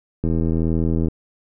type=click train; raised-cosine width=3 ms; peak=-9 dBFS; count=70; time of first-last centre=0.24-1.084 s; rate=81.8 Hz; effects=none